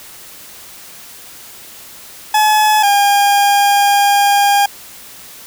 40% pulse tone pair in turn, 854 / 808.2 Hz, G#5 / G#5, +48 / -47 cents, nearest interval minor second, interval 95 cents, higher first, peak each -8 dBFS, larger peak neither, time 2.34-2.83 / 2.83-4.66 s, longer second, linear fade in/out 5 ms, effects white hiss -36 dBFS RMS until 5.46 s

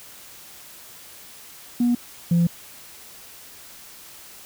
sine tone pair in turn, 241.2 / 171.15 Hz, B3 / F3, -41 / -35 cents, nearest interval tritone, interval 594 cents, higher first, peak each -15 / -13 dBFS, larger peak second, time 1.8-1.95 / 2.31-2.47 s, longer second, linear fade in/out 5 ms, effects tanh soft clip ceiling -13 dBFS + white hiss -44 dBFS RMS until 4.45 s

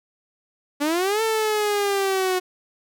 sawtooth linear two-way sweep, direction up then down, 281.4 to 448.5 to 364.6 Hz, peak -16 dBFS, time 0.8-2.4 s, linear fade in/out 20 ms, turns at 1.22 s, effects none

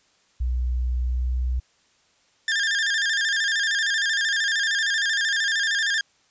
sine tone with pitch glide, 61.7 to 62.45 Hz, B1 to B1, -1 to +20 cents, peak -21 dBFS, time 0.4-1.6 s, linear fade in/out 10 ms, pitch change +21 cents, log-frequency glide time 1.02-1.32 s
sawtooth tone with vibrato, 1700 Hz, G#6, 40 cents sharp, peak -17 dBFS, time 2.48-6.01 s, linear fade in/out 2 ms, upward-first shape square, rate 13 Hz, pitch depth 80 cents each way
effects white hiss -62 dBFS RMS until 6.3 s + resampled to 16000 Hz

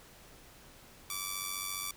5% pulse tone with amplitude modulation, 1158 Hz, D6, 25 cents flat, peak -21 dBFS, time 1.1-1.91 s, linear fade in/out 2 ms, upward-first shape sine, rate 94.6 Hz, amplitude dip 60%, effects pink hiss -56 dBFS RMS until 1.96 s

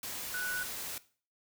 sine tone in noise, 1480 Hz, F#6, in tune, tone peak -34 dBFS, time 0.34-0.63 s, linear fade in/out 2 ms, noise white, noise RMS -40 dBFS, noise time 0.03-0.98 s, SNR +3 dB, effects noise-tail reverb RT60 0.4 s tail -17 dB re dry

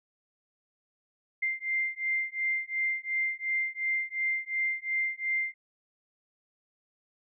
sine beating tone pair, 2093 / 2095.8 Hz, C7 / C7, 0 / +2 cents, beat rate 2.8 Hz, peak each -31 dBFS, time 1.42-5.54 s, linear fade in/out 10 ms, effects none

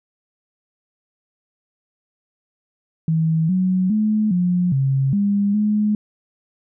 sine tone with pitch steps, 161 / 185.3 / 214.2 / 178.5 / 135.2 / 201.9 / 210.7 Hz, E3 / F#3 / A3 / F3 / C#3 / G#3 / G#3, -41 / +3 / -46 / +38 / -43 / -49 / +25 cents, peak -15 dBFS, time 3.08-5.95 s, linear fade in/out 2 ms, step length 410 ms, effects none

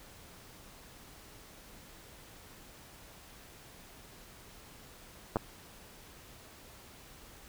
clicks, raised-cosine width 1 ms, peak -15 / -17 dBFS, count 2, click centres 5.359 / 5.368 s, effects pink hiss -54 dBFS RMS until 7.48 s

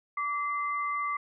sine tone pair together, 1156.7 / 2061 Hz, D6 / C7, -27 / -27 cents, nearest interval minor seventh, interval 1000 cents, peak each -29 / -35 dBFS, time 0.17-1.17 s, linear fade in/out 5 ms, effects none

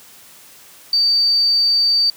sine tone, 4615 Hz, D8, 31 cents flat, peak -12 dBFS, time 0.93-2.1 s, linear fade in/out 2 ms, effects white hiss -44 dBFS RMS until 2.16 s + high-pass 80 Hz 12 dB/octave

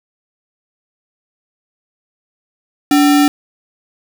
sine tone with sample-and-hold, 288.9 Hz, D4, 28 cents flat, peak -7 dBFS, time 2.91-3.28 s, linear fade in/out 2 ms, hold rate 1050 Hz, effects none

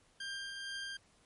20% pulse tone with tremolo, 1591 Hz, G6, 25 cents sharp, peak -34 dBFS, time 0.2-0.97 s, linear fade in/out 5 ms, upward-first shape triangle, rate 2.2 Hz, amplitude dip 35%, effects pink hiss -68 dBFS RMS until 1.25 s + MP3 48 kbps

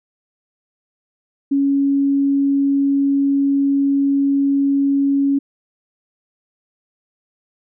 sine tone, 278.1 Hz, C#4, 6 cents sharp, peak -13 dBFS, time 1.51-5.39 s, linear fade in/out 10 ms, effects none

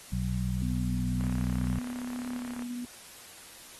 harmonic tone, 62 Hz, B1, 7 cents sharp, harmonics 1 / 2 / 3, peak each -32 / -32 / -32 dBFS, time 0.12-1.79 s, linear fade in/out 5 ms
sine tone with pitch glide, 246.9 to 243.4 Hz, B3 to B3, 0 to -25 cents, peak -34 dBFS, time 0.62-2.85 s, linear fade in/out 2 ms, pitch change -25 cents, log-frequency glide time 2.34-2.54 s
click train, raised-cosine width 0.5 ms, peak -28 dBFS, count 50, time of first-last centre 1.21-2.622 s, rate 34.7 Hz
effects white hiss -49 dBFS RMS until 3.79 s + AAC 32 kbps

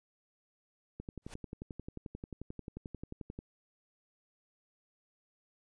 click train, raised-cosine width 3 ms, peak -29 dBFS, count 28, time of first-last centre 1-3.389 s, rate 11.3 Hz
pink noise with exponential growth, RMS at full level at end -44 dBFS, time 1.22-1.34 s, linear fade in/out 1 ms, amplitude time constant 24 ms
effects resampled to 22050 Hz

